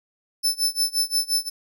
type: tone with tremolo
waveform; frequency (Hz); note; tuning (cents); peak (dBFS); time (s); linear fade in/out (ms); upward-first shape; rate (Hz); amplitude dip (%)
sawtooth; 5274; E8; 0; -15; 0.43-1.5; 20; sine; 5.7; 95
effects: none